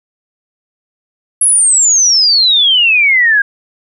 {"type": "exponential sweep", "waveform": "sine", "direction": "down", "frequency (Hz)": [10930, 1603], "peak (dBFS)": -6, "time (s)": [1.41, 3.42], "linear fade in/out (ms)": 5, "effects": []}